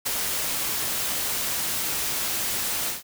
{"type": "noise with ADSR envelope", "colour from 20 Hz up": "white", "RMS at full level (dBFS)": -25, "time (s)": [0.05, 3.03], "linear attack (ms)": 17, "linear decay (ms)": 17, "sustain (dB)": -2, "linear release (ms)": 150, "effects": []}